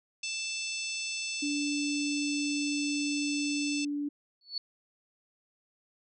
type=harmonic tone; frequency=882 Hz; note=A5; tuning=4 cents sharp; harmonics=3 / 4 / 5 / 6 / 7 / 8 / 9; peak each=-36 / -43 / -43 / -40 / -41 / -52 / -43 dBFS; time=0.23-3.85 s; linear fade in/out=5 ms
type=tone; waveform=sine; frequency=290 Hz; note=D4; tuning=22 cents flat; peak=-30 dBFS; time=1.42-4.09 s; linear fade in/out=10 ms
type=tone with exponential growth; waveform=sine; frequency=4435 Hz; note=C#8; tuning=in tune; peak=-28 dBFS; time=4.41-4.58 s; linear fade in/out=2 ms; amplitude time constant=35 ms
effects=none